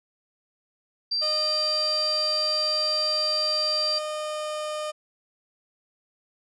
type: tone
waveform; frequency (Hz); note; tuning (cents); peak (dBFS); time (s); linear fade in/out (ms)
sine; 4699; D8; 0; -23; 1.11-3.99; 10
type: tone with pitch glide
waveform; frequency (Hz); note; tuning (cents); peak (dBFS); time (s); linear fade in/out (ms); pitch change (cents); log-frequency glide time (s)
30% pulse; 613 to 609.1; D#5 to D#5; -26 to -37; -26; 1.21-4.92; 20; -11; 3.43-4.65
effects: resampled to 24000 Hz